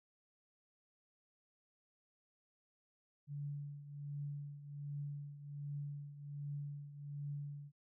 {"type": "tone with tremolo", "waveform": "sine", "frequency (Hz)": 144.1, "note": "D3", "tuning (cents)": -33, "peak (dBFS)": -39, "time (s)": [3.27, 7.72], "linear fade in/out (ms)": 50, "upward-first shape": "triangle", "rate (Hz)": 1.3, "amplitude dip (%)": 75, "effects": []}